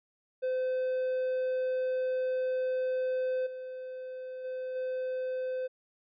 triangle tone with level steps, 513 Hz, C5, 34 cents flat, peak -26 / -36 / -32 / -29 dBFS, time 0.42-5.68 s, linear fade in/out 20 ms, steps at 3.46 / 4.44 / 4.75 s, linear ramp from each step 10 ms, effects resampled to 11025 Hz

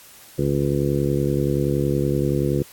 harmonic tone, 70.6 Hz, C#2, 32 cents sharp, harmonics 1 / 2 / 3 / 4 / 5 / 6 / 7, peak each -31 / -22 / -28 / -27 / -24 / -29 / -28 dBFS, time 0.38-2.63 s, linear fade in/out 10 ms, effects white hiss -46 dBFS RMS until 2.72 s + AAC 64 kbps

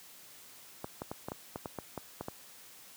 clicks, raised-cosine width 1 ms, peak -23 dBFS, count 11, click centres 0.844 / 1.019 / 1.115 / 1.285 / 1.319 / 1.559 / 1.658 / 1.787 / 1.977 / 2.21 / 2.284 s, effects white hiss -54 dBFS RMS until 2.96 s + high-pass 80 Hz 12 dB/octave

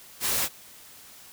white noise, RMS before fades -26 dBFS, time 0.2-0.49 s, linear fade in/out 50 ms, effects white hiss -49 dBFS RMS until 1.32 s

